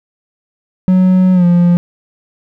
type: tone with pitch glide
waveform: triangle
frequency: 185 to 174.62 Hz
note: F#3 to F3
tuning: 0 to 0 cents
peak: -4 dBFS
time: 0.88-1.77 s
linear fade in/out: 0 ms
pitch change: -100 cents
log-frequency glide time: 1.33-1.45 s
effects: none